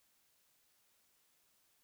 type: silence
effects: white hiss -74 dBFS RMS until 1.83 s